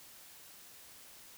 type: silence
effects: white hiss -55 dBFS RMS until 1.37 s